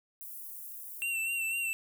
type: high-pass noise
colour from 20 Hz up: pink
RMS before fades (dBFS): -44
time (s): 0.21-1.03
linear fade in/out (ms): 0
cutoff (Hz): 12000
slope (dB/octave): 24
type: tone with vibrato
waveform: square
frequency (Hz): 2714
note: E7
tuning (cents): +50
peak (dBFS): -31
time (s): 1.02-1.73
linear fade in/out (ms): 0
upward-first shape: sine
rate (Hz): 4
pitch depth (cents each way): 38
effects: none